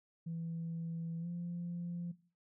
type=tone with pitch glide; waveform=sine; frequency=165.8 to 173.14 Hz; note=E3 to F3; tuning=+10 to -15 cents; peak=-37 dBFS; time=0.26-2.12 s; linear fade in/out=10 ms; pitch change=+75 cents; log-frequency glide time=1.2-1.27 s; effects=noise-tail reverb RT60 0.4 s tail -18 dB re dry + tanh soft clip ceiling -34 dBFS